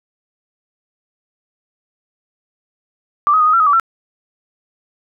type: tone with pitch steps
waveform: sine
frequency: 1173 / 1265 / 1233 / 1254 / 1354 / 1260 / 1151 / 1346 Hz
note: D6 / D#6 / D#6 / D#6 / E6 / D#6 / D6 / E6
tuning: -2 / +28 / -16 / +13 / +46 / +21 / -35 / +36 cents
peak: -9 dBFS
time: 3.27-3.798 s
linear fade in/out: 0 ms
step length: 66 ms
effects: none